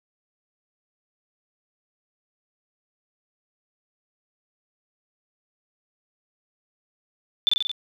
sine tone with echo, 3520 Hz, A7, in tune, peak -15 dBFS, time 7.47-7.49 s, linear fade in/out 0 ms, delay 45 ms, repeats 5, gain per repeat -2 dB, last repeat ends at 7.715 s, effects none

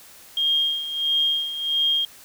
sine tone with tremolo, 3227 Hz, G7, 50 cents sharp, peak -17 dBFS, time 0.37-2.05 s, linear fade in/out 2 ms, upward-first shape sine, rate 1.5 Hz, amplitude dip 70%, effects white hiss -47 dBFS RMS until 2.24 s

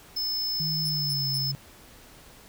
square tone, 5240 Hz, E8, 11 cents flat, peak -27 dBFS, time 0.16-1.52 s, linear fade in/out 10 ms
sine tone with pitch glide, 156 to 137.38 Hz, D#3 to C#3, +5 to -15 cents, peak -30 dBFS, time 0.6-1.55 s, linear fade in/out 0 ms, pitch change -220 cents, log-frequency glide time 0.83-1.27 s
sawtooth tone bursts, 5360 Hz, E8, 28 cents sharp, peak -30 dBFS, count 3, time 0.85-1.382 s, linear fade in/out 5 ms, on 44 ms, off 200 ms
effects pink hiss -51 dBFS RMS until 2.48 s

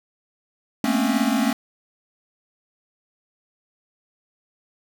square tone cluster, 216.1 / 231.8 / 258.9 / 277.4 Hz, A3 / A#3 / C4 / C#4, -31 / -10 / -18 / +1 cents, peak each -25 dBFS, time 0.84-1.53 s, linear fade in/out 2 ms, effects none

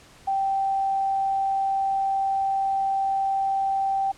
sine tone, 780 Hz, G5, 9 cents flat, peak -21 dBFS, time 0.27-4.12 s, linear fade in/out 10 ms, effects pink hiss -51 dBFS RMS until 4.17 s + low-pass 9000 Hz 12 dB/octave

